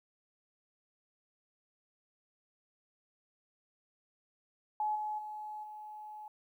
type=tone with level steps; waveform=sine; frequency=850 Hz; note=G#5; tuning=40 cents sharp; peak=-30 / -34 / -40 / -44 dBFS; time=4.8-6.28 s; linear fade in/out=2 ms; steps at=4.95 / 5.18 / 5.63 s; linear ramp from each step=10 ms; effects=12-bit